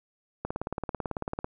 click train, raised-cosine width 1 ms, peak -17 dBFS, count 19, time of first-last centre 0.45-1.444 s, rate 18.1 Hz, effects none

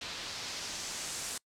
white noise with low-pass filter sweep, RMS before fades -40 dBFS, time 0.01-1.38 s, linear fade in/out 5 ms, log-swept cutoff 4100 to 8600 Hz, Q 1.5, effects noise-tail reverb RT60 0.1 s tail -25 dB re dry

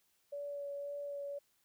sine tone with vibrato, 570 Hz, C#5, 48 cents sharp, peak -39 dBFS, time 0.32-1.39 s, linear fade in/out 10 ms, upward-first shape sine, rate 1.9 Hz, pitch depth 13 cents each way, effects white hiss -75 dBFS RMS until 1.64 s

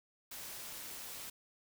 white noise with amplitude modulation, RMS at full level -44 dBFS, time 0.31-1.3 s, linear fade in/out 5 ms, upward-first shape sine, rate 265 Hz, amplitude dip 50%, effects none

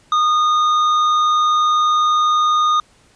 sine tone with hard clipping, 1228 Hz, D#6, 23 cents flat, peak -14 dBFS, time 0.12-2.8 s, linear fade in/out 2 ms, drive 7 dB, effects pink hiss -53 dBFS RMS until 3.15 s + resampled to 22050 Hz

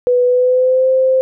sine tone with pitch glide, 493.9 to 521.8 Hz, B4 to C5, 0 to -5 cents, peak -9 dBFS, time 0.07-1.21 s, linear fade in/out 0 ms, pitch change +95 cents, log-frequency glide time 0.25-0.89 s, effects none

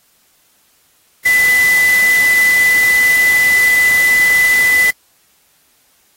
sine tone in noise, 2000 Hz, B6, 21 cents sharp, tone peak -8 dBFS, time 1.25-4.91 s, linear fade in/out 10 ms, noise white, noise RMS -22 dBFS, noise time 1.25-4.91 s, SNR +11 dB, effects white hiss -55 dBFS RMS until 6.16 s + AAC 48 kbps

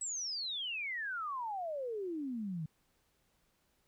sine exponential sweep, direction down, 7990 to 150 Hz, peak -36 dBFS, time 0.01-2.66 s, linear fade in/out 5 ms, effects pink hiss -75 dBFS RMS until 3.87 s

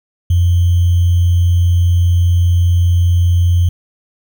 sine tone with sample-and-hold, 87.5 Hz, F2, 4 cents sharp, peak -8 dBFS, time 0.3-3.69 s, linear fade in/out 5 ms, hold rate 3150 Hz, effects none

